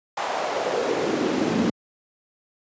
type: noise with high-pass filter sweep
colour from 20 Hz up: brown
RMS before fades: -24 dBFS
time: 0.17-1.7 s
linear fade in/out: 5 ms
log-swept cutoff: 830 to 210 Hz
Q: 2.3
effects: high-pass 100 Hz 12 dB/octave + resampled to 16000 Hz